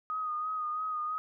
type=tone with vibrato; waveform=sine; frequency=1244.5 Hz; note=D#6; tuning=in tune; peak=-31 dBFS; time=0.1-1.18 s; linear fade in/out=0 ms; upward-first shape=sine; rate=3 Hz; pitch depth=33 cents each way; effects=none